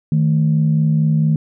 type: tone pair together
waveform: sine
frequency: 155.56 / 220 Hz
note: D#3 / A3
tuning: 0 / 0 cents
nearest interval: tritone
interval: 600 cents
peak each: -12 / -19 dBFS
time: 0.12-1.36 s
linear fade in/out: 2 ms
effects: tanh soft clip ceiling -5 dBFS